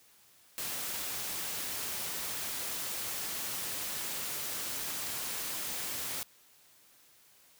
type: noise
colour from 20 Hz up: white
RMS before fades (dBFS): -37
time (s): 0.58-6.23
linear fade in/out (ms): 0
effects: white hiss -62 dBFS RMS until 7.59 s + high-pass 60 Hz 12 dB/octave